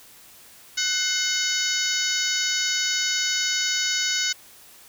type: harmonic tone with a mistuned harmonic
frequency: 748 Hz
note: F#5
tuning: 19 cents sharp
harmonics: 2 / 3 / 4 / 5 / 6 / 7 / 8 / 9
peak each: -30 / -30 / -30 / -30 / -30 / -30 / -30 / -30 dBFS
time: 0.77-4.33 s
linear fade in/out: 10 ms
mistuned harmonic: 3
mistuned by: -90 cents
effects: white hiss -49 dBFS RMS until 4.88 s